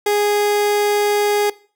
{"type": "tone", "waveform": "30% pulse", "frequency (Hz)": 413.4, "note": "G#4", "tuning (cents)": -8, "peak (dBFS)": -12, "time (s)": [0.06, 1.5], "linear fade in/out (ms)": 5, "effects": ["noise-tail reverb RT60 0.4 s tail -20 dB re dry"]}